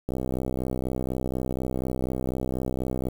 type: click train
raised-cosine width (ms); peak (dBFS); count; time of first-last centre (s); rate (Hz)
2; -15; 193; 0.09-3.085; 64.1
effects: 7-bit